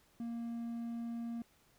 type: tone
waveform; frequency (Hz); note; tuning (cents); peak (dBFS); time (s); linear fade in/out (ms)
triangle; 233.3; A#3; +2; -36; 0.2-1.42; 2
effects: pink hiss -69 dBFS RMS until 1.78 s